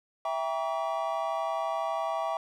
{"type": "chord", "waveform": "triangle", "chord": "E diminished seventh", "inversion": "none", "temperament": "just", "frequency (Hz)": [659.3, 791.1, 949.3, 1139.2], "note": ["E5", "G5", "Bb5", "Db6"], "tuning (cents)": [0, 16, 31, 47], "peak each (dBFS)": [-30, -32, -35, -33], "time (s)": [0.25, 2.37], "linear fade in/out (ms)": 2, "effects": []}